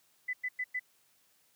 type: tone bursts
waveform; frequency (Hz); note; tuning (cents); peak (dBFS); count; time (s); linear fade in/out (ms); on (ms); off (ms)
sine; 2003; B6; +24; -31; 4; 0.28-0.796; 10; 54; 100
effects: white hiss -69 dBFS RMS until 1.55 s + high-pass 80 Hz 12 dB/octave